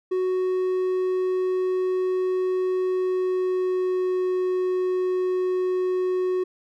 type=tone with pitch glide; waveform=triangle; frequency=370 to 367.7 Hz; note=F#4 to F#4; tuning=0 to -11 cents; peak=-19 dBFS; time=0.11-6.44 s; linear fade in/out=10 ms; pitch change=-11 cents; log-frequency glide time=2.86-4.29 s; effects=none